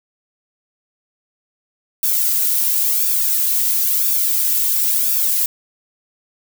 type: noise with flanger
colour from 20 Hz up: violet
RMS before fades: -17 dBFS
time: 2.03-5.46 s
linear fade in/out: 2 ms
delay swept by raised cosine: 0.97 to 2.47 ms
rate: 0.97 Hz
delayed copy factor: -0.85
effects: none